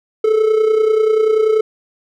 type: tone with amplitude modulation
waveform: triangle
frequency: 435.8 Hz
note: A4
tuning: 17 cents flat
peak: -6 dBFS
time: 0.24-1.61 s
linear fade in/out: 5 ms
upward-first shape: sine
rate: 30.3 Hz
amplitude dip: 60%
effects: none